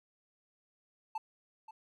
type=tone with echo; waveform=triangle; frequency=880 Hz; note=A5; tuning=in tune; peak=-32 dBFS; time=1.15-1.18 s; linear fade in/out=5 ms; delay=530 ms; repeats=1; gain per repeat=-13 dB; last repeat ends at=1.71 s; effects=none